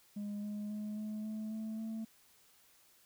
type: tone with pitch steps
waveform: sine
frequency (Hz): 205.6 / 208.2 / 210.9 / 213.6 / 216.3 / 219.1 / 221.9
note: G#3 / G#3 / G#3 / G#3 / A3 / A3 / A3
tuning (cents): -17 / +5 / +27 / +49 / -29 / -7 / +15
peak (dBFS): -35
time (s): 0.16-2.05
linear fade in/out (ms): 10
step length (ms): 270
effects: tanh soft clip ceiling -37 dBFS + white hiss -66 dBFS RMS until 3.05 s